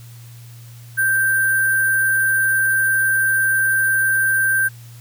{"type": "tone with sample-and-hold", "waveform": "sine", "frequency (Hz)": 1568, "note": "G6", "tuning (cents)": 0, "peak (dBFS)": -14, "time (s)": [0.97, 4.69], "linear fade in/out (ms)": 20, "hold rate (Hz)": 11025, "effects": ["added 118 Hz sine -37 dBFS peak until 5 s", "white hiss -48 dBFS RMS until 5 s"]}